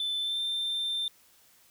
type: tone with pitch glide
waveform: sine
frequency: 3523 to 3578 Hz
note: A7 to A7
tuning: +1 to +28 cents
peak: -26 dBFS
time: 0-1.08 s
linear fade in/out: 2 ms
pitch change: +27 cents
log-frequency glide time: 0.2-0.41 s
effects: tanh soft clip ceiling -27 dBFS + white hiss -61 dBFS RMS until 1.7 s